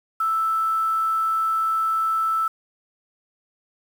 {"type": "tone with quantisation", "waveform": "sine", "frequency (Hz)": 1318.5, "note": "E6", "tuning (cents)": 0, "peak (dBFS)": -19, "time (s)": [0.2, 2.48], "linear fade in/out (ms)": 5, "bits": 7, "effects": []}